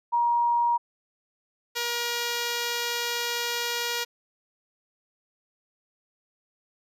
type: tone pair in turn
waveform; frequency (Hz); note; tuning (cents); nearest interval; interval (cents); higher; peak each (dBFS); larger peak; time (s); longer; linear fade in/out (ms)
sine / 5% pulse; 948 / 475.6; A#5 / A#4; +29 / +35; octave; 1194; first; -20 / -15; second; 0.12-0.78 / 1.75-4.05; second; 20
effects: resampled to 32000 Hz